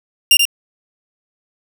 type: tone with echo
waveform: sawtooth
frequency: 2794 Hz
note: F7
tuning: in tune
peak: -3 dBFS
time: 0.31-0.37 s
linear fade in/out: 2 ms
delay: 83 ms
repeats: 1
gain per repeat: -5 dB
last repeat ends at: 0.453 s
effects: none

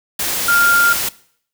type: tone in noise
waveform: sine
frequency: 1399 Hz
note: F6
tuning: 3 cents sharp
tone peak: -11 dBFS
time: 0.48-0.93 s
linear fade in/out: 5 ms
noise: white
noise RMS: -20 dBFS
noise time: 0.19-1.09 s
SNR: +6 dB
effects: noise-tail reverb RT60 0.6 s tail -20 dB re dry

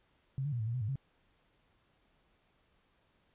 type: tone with pitch steps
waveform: sine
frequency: 134.3 / 146 / 119.9 / 108.9 / 116.5 / 126.9 / 104.5 / 135.8 Hz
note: C3 / D3 / A#2 / A2 / A#2 / B2 / G#2 / C#3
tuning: +46 / -10 / +49 / -17 / -1 / +47 / +11 / -35 cents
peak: -32 dBFS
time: 0.38-0.956 s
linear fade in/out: 0 ms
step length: 72 ms
effects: pink hiss -72 dBFS RMS until 3.34 s + resampled to 8000 Hz

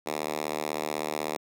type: tone with high-pass filter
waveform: 5% pulse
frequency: 76.1 Hz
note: D#2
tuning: 38 cents flat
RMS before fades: -32 dBFS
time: 0.06-1.37 s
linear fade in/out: 5 ms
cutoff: 330 Hz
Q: 0.81
effects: none

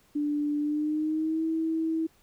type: tone with pitch glide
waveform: sine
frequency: 294.2 to 322.7 Hz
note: D4 to E4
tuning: +3 to -37 cents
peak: -25 dBFS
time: 0.15-2.07 s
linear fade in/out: 10 ms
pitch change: +160 cents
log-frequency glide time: 0.59-1.44 s
effects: pink hiss -63 dBFS RMS until 2.22 s

